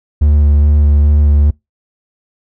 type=tone with vibrato; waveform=triangle; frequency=73.42 Hz; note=D2; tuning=in tune; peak=-4 dBFS; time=0.21-1.51 s; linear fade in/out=10 ms; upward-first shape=square; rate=2.4 Hz; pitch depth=13 cents each way; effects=noise-tail reverb RT60 0.2 s tail -25 dB re dry